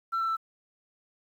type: tone with pitch steps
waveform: sine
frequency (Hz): 1346 / 1336.7 / 1327.5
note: E6 / E6 / E6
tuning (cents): +36 / +24 / +12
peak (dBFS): -24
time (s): 0.12-0.369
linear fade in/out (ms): 20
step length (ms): 83
effects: tanh soft clip ceiling -24 dBFS + 10-bit